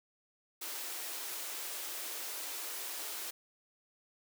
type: high-pass noise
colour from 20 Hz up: white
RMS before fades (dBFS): -41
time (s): 0.61-3.31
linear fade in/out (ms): 10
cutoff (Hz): 290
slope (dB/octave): 96
effects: none